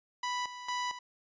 sawtooth tone with tremolo, 987.8 Hz, B5, in tune, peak -28 dBFS, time 0.23-0.99 s, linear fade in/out 5 ms, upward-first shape square, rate 2.2 Hz, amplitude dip 70%, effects resampled to 16000 Hz

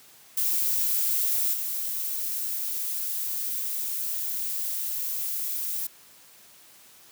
violet noise with level steps, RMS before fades -25 / -30 dBFS, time 0.37-5.87 s, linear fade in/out 5 ms, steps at 1.53 s, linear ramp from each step 10 ms, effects white hiss -53 dBFS RMS until 7.11 s + high-pass 80 Hz 12 dB/octave

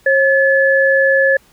sine tone pair together, 540 / 1719.4 Hz, C#5 / A6, -45 / -40 cents, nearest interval octave + minor sixth, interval 2005 cents, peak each -12 dBFS, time 0.06-1.37 s, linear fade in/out 5 ms, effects pink hiss -51 dBFS RMS until 1.52 s

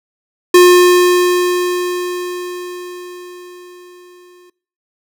square tone with exponential decay, 357.6 Hz, F4, 41 cents sharp, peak -3 dBFS, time 0.54-4.5 s, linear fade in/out 5 ms, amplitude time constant 860 ms, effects noise-tail reverb RT60 0.5 s tail -23 dB re dry

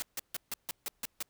white noise bursts, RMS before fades -36 dBFS, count 8, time 0-1.226 s, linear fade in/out 0 ms, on 22 ms, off 150 ms, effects pink hiss -75 dBFS RMS until 1.29 s

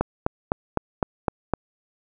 click train, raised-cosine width 1 ms, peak -6 dBFS, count 7, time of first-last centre 0.01-1.537 s, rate 3.93 Hz, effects none

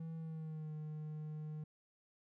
triangle tone with pitch glide, 162.6 to 153.47 Hz, E3 to D#3, -23 to -23 cents, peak -40 dBFS, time 0-1.64 s, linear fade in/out 5 ms, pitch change -100 cents, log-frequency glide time 0.16-0.73 s, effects none

